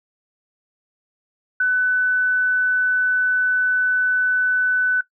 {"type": "tone", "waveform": "sine", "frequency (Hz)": 1500, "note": "F#6", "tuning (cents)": 23, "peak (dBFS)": -15, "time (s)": [1.6, 5.01], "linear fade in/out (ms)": 5, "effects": ["noise-tail reverb RT60 0.1 s tail -18 dB re dry"]}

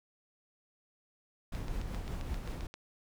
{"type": "noise with tremolo", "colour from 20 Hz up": "brown", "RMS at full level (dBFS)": -36, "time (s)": [1.52, 2.67], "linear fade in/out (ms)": 5, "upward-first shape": "triangle", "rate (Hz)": 5.3, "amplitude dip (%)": 40}
{"type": "click train", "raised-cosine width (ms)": 0.2, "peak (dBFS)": -29, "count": 10, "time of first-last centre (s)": [1.55, 2.74], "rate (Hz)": 7.56}
{"effects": []}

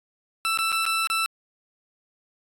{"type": "tone with dropouts", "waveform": "20% pulse", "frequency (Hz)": 1328, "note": "E6", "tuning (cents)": 12, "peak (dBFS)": -17, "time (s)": [0.45, 1.26], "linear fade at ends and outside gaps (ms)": 0, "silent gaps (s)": [[0.575, 0.588], [0.719, 0.726], [0.854, 0.863], [1.071, 1.1]], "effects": ["AAC 64 kbps"]}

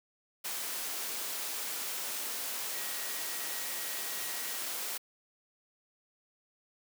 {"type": "tone in noise", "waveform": "sine", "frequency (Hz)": 1903, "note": "A#6", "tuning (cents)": 35, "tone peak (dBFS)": -48, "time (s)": [2.73, 4.58], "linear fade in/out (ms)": 10, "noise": "white", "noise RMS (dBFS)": -37, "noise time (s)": [0.44, 4.98], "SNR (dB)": -14, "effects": ["high-pass 300 Hz 12 dB/octave"]}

